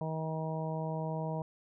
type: harmonic tone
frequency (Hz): 159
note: D#3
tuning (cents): +38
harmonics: 1 / 2 / 3 / 4 / 5 / 6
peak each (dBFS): -35 / -46 / -42 / -40 / -45 / -43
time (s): 0.01-1.42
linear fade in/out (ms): 2
effects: none